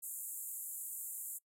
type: band-pass noise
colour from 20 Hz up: white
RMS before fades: -44 dBFS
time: 0.02-1.39 s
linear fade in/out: 20 ms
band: 7100 to 15000 Hz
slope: 96 dB/octave
effects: noise-tail reverb RT60 0.1 s tail -23 dB re dry